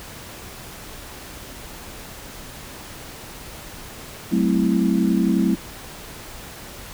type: chord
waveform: sine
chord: F# half-diminished seventh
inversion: none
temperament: equal with one note detuned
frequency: 188.88 / 220 / 261.6 / 329.6 Hz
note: F#3 / A3 / C4 / E4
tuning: +36 / 0 / 0 / 0 cents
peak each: -20 / -21 / -23 / -23 dBFS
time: 4.31-5.56 s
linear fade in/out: 20 ms
effects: pink hiss -38 dBFS RMS until 6.93 s